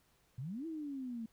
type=exponential two-way sweep; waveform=sine; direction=up then down; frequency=116.54 to 333.3 to 221 Hz; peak=-39 dBFS; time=0.38-1.26 s; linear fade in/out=5 ms; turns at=0.66 s; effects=pink hiss -72 dBFS RMS until 1.32 s